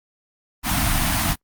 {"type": "band-stop noise", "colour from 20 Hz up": "pink", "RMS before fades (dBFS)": -20, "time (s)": [0.63, 1.36], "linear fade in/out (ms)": 50, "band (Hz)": [320, 640], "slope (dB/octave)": 96, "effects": ["noise-tail reverb RT60 0.1 s tail -24 dB re dry", "Opus 32 kbps"]}